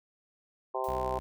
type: harmonic tone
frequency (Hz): 130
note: C3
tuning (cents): -11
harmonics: 3 / 4 / 5 / 6 / 7 / 8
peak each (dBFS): -37 / -37 / -37 / -37 / -37 / -37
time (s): 0.74-1.19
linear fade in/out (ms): 10
type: noise with exponential decay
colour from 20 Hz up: blue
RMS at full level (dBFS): -48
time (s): 0.84-1.1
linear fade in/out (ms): 1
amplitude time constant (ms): 55
type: tone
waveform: sawtooth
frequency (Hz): 63.2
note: B1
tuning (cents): +41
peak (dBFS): -34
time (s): 0.88-1.2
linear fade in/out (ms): 0
effects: none